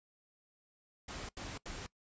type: noise bursts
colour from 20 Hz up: pink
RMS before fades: -44 dBFS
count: 3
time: 1.08-1.866 s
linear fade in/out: 5 ms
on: 210 ms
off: 78 ms
effects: noise-tail reverb RT60 0.1 s tail -21 dB re dry + resampled to 16000 Hz